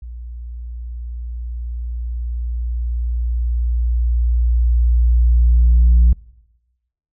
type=tone with level ramp; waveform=sine; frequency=59.2 Hz; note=A#1; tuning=27 cents sharp; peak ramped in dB=-29 to -5 dBFS; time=0.02-6.13 s; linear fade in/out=5 ms; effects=noise-tail reverb RT60 1.0 s tail -24 dB re dry + tanh soft clip ceiling -6 dBFS